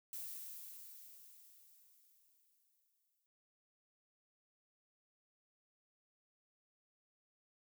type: noise with exponential decay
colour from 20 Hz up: violet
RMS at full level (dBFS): -45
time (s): 0.13-3.26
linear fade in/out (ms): 0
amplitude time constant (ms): 680
effects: noise-tail reverb RT60 0.1 s tail -20 dB re dry